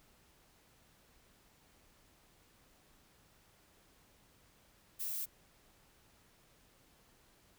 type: noise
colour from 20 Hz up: violet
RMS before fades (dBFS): -39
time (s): 4.99-5.26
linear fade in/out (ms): 20
effects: pink hiss -67 dBFS RMS until 7.58 s